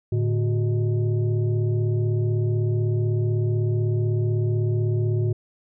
sine tone with frequency modulation, 110 Hz, A2, in tune, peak -19 dBFS, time 0.12-5.33 s, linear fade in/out 5 ms, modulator 256 Hz, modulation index 0.73, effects none

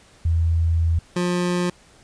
sine / 25% pulse tone pair in turn, 82.7 / 177.42 Hz, E2 / F3, +6 / +28 cents, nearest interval octave + minor second, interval 1322 cents, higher second, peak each -16 dBFS, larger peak neither, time 0.25-0.99 / 1.16-1.7 s, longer first, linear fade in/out 5 ms, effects pink hiss -52 dBFS RMS until 2.03 s + resampled to 22050 Hz

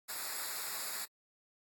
white noise with comb filter, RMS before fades -40 dBFS, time 0.08-1.06 s, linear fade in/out 20 ms, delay 0.33 ms, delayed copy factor -0.8, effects AAC 64 kbps

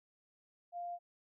sine tone, 698.5 Hz, F5, in tune, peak -39 dBFS, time 0.72-0.99 s, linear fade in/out 50 ms, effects none

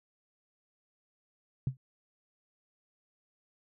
sine tone with exponential decay, 130.81 Hz, C3, in tune, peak -23 dBFS, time 1.67-1.77 s, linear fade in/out 2 ms, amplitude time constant 21 ms, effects none

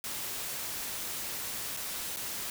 white noise with dropouts, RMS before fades -37 dBFS, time 0.04-2.5 s, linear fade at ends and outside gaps 1 ms, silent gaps 1.766-1.771 / 2.163-2.169 s, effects none

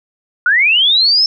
sine linear sweep, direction up, 1396.9 to 5340 Hz, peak -8 dBFS, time 0.46-1.26 s, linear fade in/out 2 ms, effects none

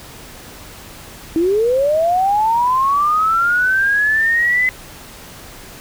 sine linear sweep, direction up, 315.4 to 2032 Hz, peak -12 dBFS, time 1.36-4.69 s, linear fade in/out 0 ms, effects pink hiss -37 dBFS RMS until 5.8 s

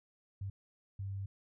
sine tone bursts at uneven times, 98 Hz, G2, in tune, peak -37 dBFS, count 2, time 0.41-0.5 / 0.99-1.26 s, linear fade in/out 5 ms, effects none

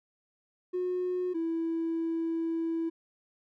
triangle tone pair in turn, 362.5 / 329.2 Hz, F#4 / E4, -35 / -2 cents, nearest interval major second, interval 167 cents, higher first, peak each -25 dBFS, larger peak neither, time 0.73-1.34 / 1.34-2.9 s, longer second, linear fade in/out 20 ms, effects tanh soft clip ceiling -25 dBFS

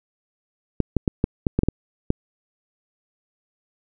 clicks, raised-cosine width 3 ms, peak -5 dBFS, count 9, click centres 0.803 / 0.967 / 1.078 / 1.241 / 1.468 / 1.59 / 1.634 / 1.686 / 2.104 s, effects none

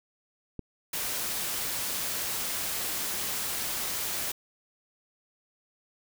click, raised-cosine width 3 ms, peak -23 dBFS, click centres 0.593 s
white noise, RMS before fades -32 dBFS, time 0.93-4.32 s, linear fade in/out 5 ms
effects none

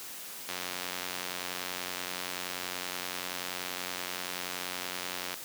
click train, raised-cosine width 0.2 ms, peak -17 dBFS, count 440, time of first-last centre 0.49-5.341 s, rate 90.5 Hz, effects white hiss -43 dBFS RMS until 5.44 s + high-pass 150 Hz 12 dB/octave

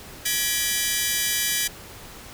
10% pulse tone cluster, 1683 / 1935 / 2356 / 3058 Hz, G#6 / B6 / D7 / G7, +23 / -36 / +5 / -44 cents, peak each -19 dBFS, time 0.25-1.68 s, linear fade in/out 10 ms, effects pink hiss -42 dBFS RMS until 2.33 s

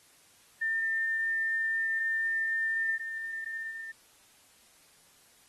sine tone with level steps, 1801 Hz, A6, 40 cents sharp, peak -27 / -34 / -38 dBFS, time 0.61-3.92 s, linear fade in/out 10 ms, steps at 2.95 / 3.7 s, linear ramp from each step 20 ms, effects white hiss -61 dBFS RMS until 5.48 s + AAC 32 kbps

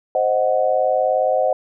sine chord, C diminished, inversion none, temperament equal, 523.3 / 622.3 / 740 Hz, C5 / Eb5 / Gb5, 0 / 0 / 0 cents, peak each -19 / -19 / -20 dBFS, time 0.15-1.53 s, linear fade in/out 2 ms, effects none

